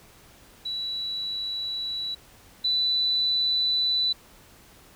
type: tone pair in turn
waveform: sine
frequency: 3933 / 3981 Hz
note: B7 / B7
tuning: -8 / +13 cents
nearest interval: unison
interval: 21 cents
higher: second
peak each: -28 / -21 dBFS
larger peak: second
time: 0.65-2.15 / 2.64-4.13 s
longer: first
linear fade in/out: 10 ms
effects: pink hiss -53 dBFS RMS until 4.95 s